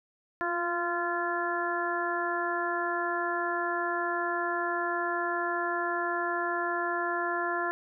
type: harmonic tone with a mistuned harmonic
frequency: 345.2 Hz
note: F4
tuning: 20 cents flat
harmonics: 1 / 2 / 3 / 4 / 5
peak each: -34 / -34 / -34 / -34 / -34 dBFS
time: 0.41-7.71 s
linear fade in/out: 0 ms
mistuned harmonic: 1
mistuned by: +21 cents
effects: none